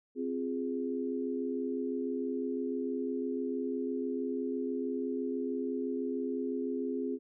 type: chord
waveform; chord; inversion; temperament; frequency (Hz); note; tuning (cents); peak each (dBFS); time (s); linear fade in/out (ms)
sine; F minor; second; equal; 261.6 / 349.2 / 415.3; C4 / F4 / Ab4; 0 / 0 / 0; -34 / -39 / -36; 0.15-7.19; 50
effects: none